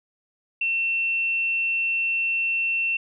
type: tone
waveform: sine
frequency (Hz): 2700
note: E7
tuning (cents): +41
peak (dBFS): -21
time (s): 0.61-2.97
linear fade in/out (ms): 5
effects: none